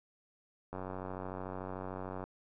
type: click train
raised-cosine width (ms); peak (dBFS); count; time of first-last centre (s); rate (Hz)
1; -27; 142; 0.73-2.24; 93.4
effects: none